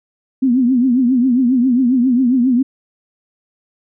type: tone with vibrato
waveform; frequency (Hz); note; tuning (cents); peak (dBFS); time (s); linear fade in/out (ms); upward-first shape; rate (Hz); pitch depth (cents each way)
sine; 251.1; B3; +29; -10; 0.42-2.63; 10; triangle; 7.4; 140
effects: none